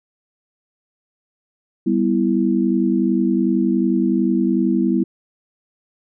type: chord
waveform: sine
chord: E minor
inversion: first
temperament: equal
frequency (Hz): 196 / 246.9 / 329.6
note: G3 / B3 / E4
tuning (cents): 0 / 0 / 0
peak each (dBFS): -19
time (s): 1.86-5.04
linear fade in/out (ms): 10
effects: none